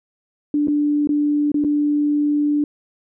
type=tone with dropouts; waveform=sine; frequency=294 Hz; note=D4; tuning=2 cents sharp; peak=-15 dBFS; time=0.54-2.64 s; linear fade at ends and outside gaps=2 ms; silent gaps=0.673-0.682 / 1.073-1.091 / 1.518-1.543 / 1.64-1.646 s; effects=none